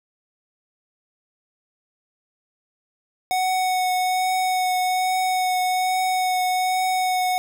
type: tone with vibrato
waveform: square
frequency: 740 Hz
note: F#5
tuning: in tune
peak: -20 dBFS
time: 3.31-7.38 s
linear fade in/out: 0 ms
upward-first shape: triangle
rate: 1.2 Hz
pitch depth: 14 cents each way
effects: none